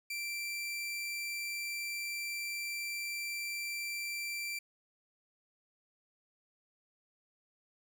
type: tone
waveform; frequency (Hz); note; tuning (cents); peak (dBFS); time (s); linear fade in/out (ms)
sawtooth; 2349; D7; 0; -33; 0.1-4.59; 5
effects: none